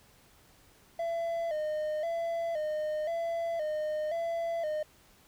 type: tone with vibrato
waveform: triangle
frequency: 641 Hz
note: E5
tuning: 49 cents flat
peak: -28 dBFS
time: 0.99-4.83 s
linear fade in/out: 5 ms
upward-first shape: square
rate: 0.96 Hz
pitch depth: 81 cents each way
effects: pink hiss -61 dBFS RMS until 5.27 s